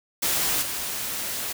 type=noise with level steps; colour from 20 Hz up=white; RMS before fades=-24 / -30 dBFS; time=0.22-1.53 s; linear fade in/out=10 ms; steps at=0.61 s; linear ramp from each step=20 ms; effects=none